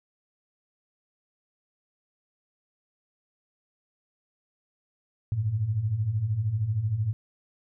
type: beating tone pair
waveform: sine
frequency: 98.3 / 111.3 Hz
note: G2 / A2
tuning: +5 / +20 cents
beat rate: 13 Hz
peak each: -31 / -25 dBFS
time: 5.32-7.13 s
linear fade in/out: 0 ms
effects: none